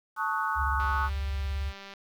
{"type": "chord", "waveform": "sine", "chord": "D# half-diminished seventh", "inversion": "second", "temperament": "equal with one note detuned", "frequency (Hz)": [880, 1108.7, 1263.3, 1480], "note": ["A5", "C#6", "D#6", "F#6"], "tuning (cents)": [0, 0, 26, 0], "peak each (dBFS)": -32, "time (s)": [0.16, 1.1], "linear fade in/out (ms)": 50}
{"type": "tone with vibrato", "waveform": "sine", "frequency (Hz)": 69.3, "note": "C#2", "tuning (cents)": 0, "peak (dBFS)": -28, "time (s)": [0.55, 1.73], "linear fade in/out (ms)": 50, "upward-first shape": "sine", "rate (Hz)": 18, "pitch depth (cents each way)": 180}
{"type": "click train", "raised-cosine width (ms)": 0.2, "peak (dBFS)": -26, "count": 225, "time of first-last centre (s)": [0.8, 1.937], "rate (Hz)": 197}
{"effects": ["low-pass 4000 Hz 12 dB/octave", "9-bit"]}